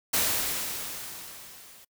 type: noise with level ramp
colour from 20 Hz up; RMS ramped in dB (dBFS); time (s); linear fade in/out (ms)
white; -24 to -52; 0.13-1.85; 10
effects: noise-tail reverb RT60 0.1 s tail -25 dB re dry